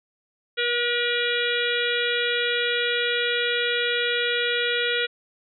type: harmonic tone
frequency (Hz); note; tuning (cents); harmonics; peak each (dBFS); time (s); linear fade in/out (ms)
480; B4; -49; 1 / 3 / 4 / 5 / 6 / 7 / 8; -27 / -27 / -30 / -30 / -32 / -29 / -32; 0.57-5.07; 20
effects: none